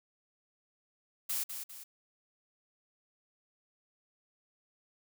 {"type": "noise with echo", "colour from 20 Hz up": "blue", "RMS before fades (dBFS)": -34, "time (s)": [1.29, 1.44], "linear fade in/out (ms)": 10, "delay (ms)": 200, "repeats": 2, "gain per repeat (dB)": -7, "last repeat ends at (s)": 1.84, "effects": []}